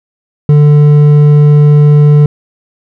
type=tone with hard clipping; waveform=triangle; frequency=147.6 Hz; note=D3; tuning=9 cents sharp; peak=-3 dBFS; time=0.49-2.26 s; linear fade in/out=2 ms; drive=9 dB; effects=none